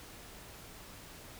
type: silence
effects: pink hiss -51 dBFS RMS until 1.39 s